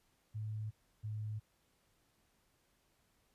sine tone pair in turn, 107.8 / 107.21 Hz, A2 / A2, -35 / -44 cents, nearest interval unison, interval 9 cents, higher first, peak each -38 / -38 dBFS, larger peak neither, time 0.34-0.71 / 1.03-1.4 s, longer neither, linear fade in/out 20 ms, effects pink hiss -75 dBFS RMS until 3.34 s + resampled to 32000 Hz

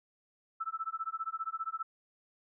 sine tone with tremolo, 1318.5 Hz, E6, in tune, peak -31 dBFS, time 0.6-1.83 s, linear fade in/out 10 ms, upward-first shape sine, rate 15 Hz, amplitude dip 100%, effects none

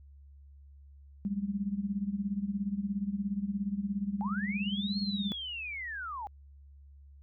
sine tone with tremolo, 200.3 Hz, G3, 38 cents sharp, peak -27 dBFS, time 1.25-5.32 s, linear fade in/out 0 ms, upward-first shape sine, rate 17 Hz, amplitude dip 80%
sine linear two-way sweep, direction up then down, 784 to 4335 to 784 Hz, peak -36 dBFS, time 4.21-6.27 s, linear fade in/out 0 ms, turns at 4.99 s
effects added 70 Hz sine -51 dBFS peak until 7.22 s

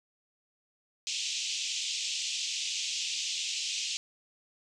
pink band-pass noise, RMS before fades -34 dBFS, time 1.07-3.97 s, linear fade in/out 0 ms, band 2600 to 7400 Hz, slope 48 dB/octave, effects none

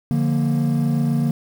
triangle chord, Bb major, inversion first, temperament equal, 146.83 / 174.61 / 233.1 Hz, D3 / F3 / Bb3, 0 / 0 / 0 cents, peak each -17 / -23 / -18 dBFS, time 0.11-1.31 s, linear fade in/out 0 ms, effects tanh soft clip ceiling -8 dBFS + 7-bit

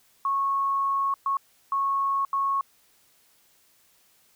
sine tone bursts at uneven times, 1100 Hz, C#6, 14 cents flat, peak -22 dBFS, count 4, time 0.25-1.14 / 1.26-1.37 / 1.72-2.25 / 2.33-2.61 s, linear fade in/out 2 ms, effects white hiss -62 dBFS RMS until 4.35 s

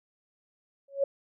sine tone with exponential growth, 554.4 Hz, C#5, in tune, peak -19 dBFS, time 0.88-1.04 s, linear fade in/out 5 ms, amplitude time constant 34 ms, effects none

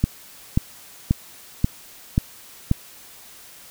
click train, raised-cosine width 5 ms, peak -4 dBFS, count 6, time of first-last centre 0.04-2.714 s, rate 1.87 Hz, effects white hiss -45 dBFS RMS until 3.7 s

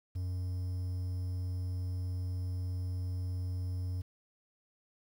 triangle tone with quantisation, 90.8 Hz, F#2, 32 cents flat, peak -31 dBFS, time 0.15-4.02 s, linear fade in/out 10 ms, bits 10, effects none

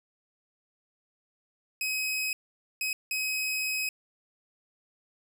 sawtooth tone bursts at uneven times, 2537 Hz, D#7, 33 cents sharp, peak -25 dBFS, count 3, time 1.81-2.33 / 2.81-2.93 / 3.11-3.89 s, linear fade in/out 2 ms, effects 11-bit

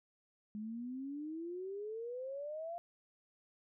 sine exponential sweep, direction up, 207.7 to 698.5 Hz, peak -40 dBFS, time 0.55-2.78 s, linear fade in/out 0 ms, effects none

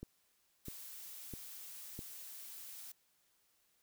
click train, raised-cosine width 3 ms, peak -32 dBFS, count 4, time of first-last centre 0.03-1.991 s, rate 1.53 Hz
blue noise, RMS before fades -50 dBFS, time 0.65-2.92 s, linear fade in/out 5 ms
effects white hiss -75 dBFS RMS until 3.82 s

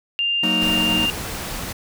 sine tone, 2797 Hz, F7, 2 cents sharp, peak -18 dBFS, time 0.19-1.1 s, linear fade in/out 0 ms
45% pulse chord, D# minor, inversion first, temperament equal with one note detuned, 185 / 230.9 / 311.1 Hz, F#3 / A#3 / D#4, 0 / -16 / 0 cents, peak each -26 dBFS, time 0.43-1.06 s, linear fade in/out 5 ms
pink noise, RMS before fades -29 dBFS, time 0.61-1.73 s, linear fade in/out 10 ms
effects none

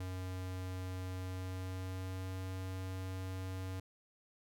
square tone with pitch glide, 92.5 to 93.68 Hz, F#2 to F#2, 0 to +22 cents, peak -40 dBFS, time 0-3.8 s, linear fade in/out 5 ms, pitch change +22 cents, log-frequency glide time 1.17-2.36 s, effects none

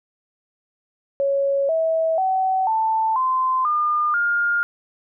sine tone with pitch steps, 554.4 / 648 / 757.3 / 885.2 / 1034.5 / 1209.2 / 1413.2 Hz, C#5 / E5 / F#5 / A5 / C6 / D#6 / F6, 0 / -30 / +40 / +10 / -20 / -50 / +20 cents, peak -17 dBFS, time 1.2-4.63 s, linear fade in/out 0 ms, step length 490 ms, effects none

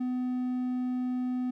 triangle tone, 251.3 Hz, B3, 30 cents sharp, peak -26 dBFS, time 0-1.51 s, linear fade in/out 10 ms, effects none

